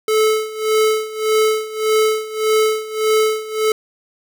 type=tone with tremolo; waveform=square; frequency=434.3 Hz; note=A4; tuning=23 cents flat; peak=-12 dBFS; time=0.08-3.72 s; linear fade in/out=2 ms; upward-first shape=sine; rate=1.7 Hz; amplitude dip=85%; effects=none